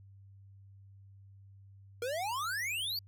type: exponential sweep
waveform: square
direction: up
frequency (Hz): 460 to 4699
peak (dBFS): -34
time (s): 2.02-2.99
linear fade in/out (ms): 2
effects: added 98 Hz sine -53 dBFS peak until 3.07 s